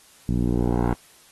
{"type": "tone with low-pass filter sweep", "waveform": "10% pulse", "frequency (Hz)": 59.8, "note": "A#1", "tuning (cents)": 45, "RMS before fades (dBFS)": -22, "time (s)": [0.29, 0.94], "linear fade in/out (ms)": 0, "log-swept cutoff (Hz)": [200, 1200], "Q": 1.2, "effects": ["white hiss -53 dBFS RMS until 1.31 s", "AAC 32 kbps"]}